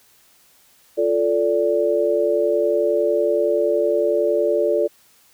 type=chord; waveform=sine; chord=D minor; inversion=first; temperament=equal with one note detuned; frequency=349.2 / 440 / 580.6 Hz; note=F4 / A4 / D5; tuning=0 / 0 / -20 cents; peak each=-22 / -20 / -19 dBFS; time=0.97-4.88 s; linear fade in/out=20 ms; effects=white hiss -55 dBFS RMS until 5.33 s